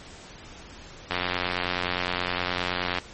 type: click train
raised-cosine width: 0.3 ms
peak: -9 dBFS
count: 169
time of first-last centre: 1.11-2.985 s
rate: 89.6 Hz
effects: pink hiss -45 dBFS RMS until 3.13 s + MP3 32 kbps